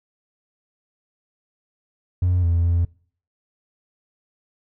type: tone with pitch steps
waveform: triangle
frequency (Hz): 90.1 / 85.1 / 85.9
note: F#2 / F2 / F2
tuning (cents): -45 / -44 / -28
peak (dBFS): -13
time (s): 2.22-2.85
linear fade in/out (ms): 5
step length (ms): 210
effects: noise-tail reverb RT60 0.5 s tail -26 dB re dry + tanh soft clip ceiling -11 dBFS